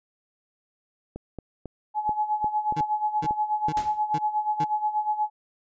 clicks, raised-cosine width 2 ms, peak -22 dBFS, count 10, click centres 1.16 / 1.387 / 1.657 / 2.093 / 2.444 / 2.724 / 2.807 / 3.243 / 3.309 / 3.685 s
sine tone with tremolo, 849 Hz, G#5, 38 cents sharp, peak -20 dBFS, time 1.94-5.3 s, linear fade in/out 50 ms, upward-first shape sine, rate 8.3 Hz, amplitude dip 75%
25% pulse tone bursts, 155.1 Hz, D#3, 5 cents flat, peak -25 dBFS, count 5, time 2.76-4.645 s, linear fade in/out 10 ms, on 49 ms, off 410 ms
pink noise with exponential decay, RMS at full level -32 dBFS, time 3.77-4.04 s, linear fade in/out 0 ms, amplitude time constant 58 ms
effects resampled to 16000 Hz

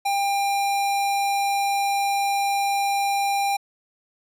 square tone, 798 Hz, G5, 31 cents sharp, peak -21 dBFS, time 0.05-3.57 s, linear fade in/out 10 ms, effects resampled to 32000 Hz

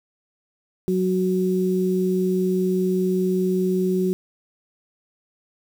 sine tone pair together, 185 / 370 Hz, F#3 / F#4, 0 / 0 cents, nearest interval octave, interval 1200 cents, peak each -21 dBFS, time 0.88-4.13 s, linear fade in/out 0 ms, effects 7-bit

